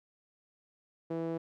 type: tone with band-pass filter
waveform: sawtooth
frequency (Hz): 164.8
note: E3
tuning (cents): 0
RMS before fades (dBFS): -35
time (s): 1.1-1.38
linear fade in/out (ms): 10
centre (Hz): 420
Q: 2.1
effects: none